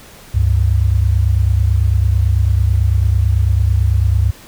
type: tone pair together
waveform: sine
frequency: 70.1 / 99.14 Hz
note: C#2 / G2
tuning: +20 / +20 cents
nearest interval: tritone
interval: 600 cents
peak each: -13 dBFS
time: 0.34-4.31 s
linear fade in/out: 10 ms
effects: pink hiss -40 dBFS RMS until 4.47 s